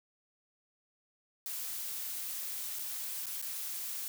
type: noise with dropouts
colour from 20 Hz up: blue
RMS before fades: -39 dBFS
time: 1.46-4.08 s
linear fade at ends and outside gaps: 0 ms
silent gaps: 2.788-2.792 / 3.258-3.267 / 3.416-3.425 s
effects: none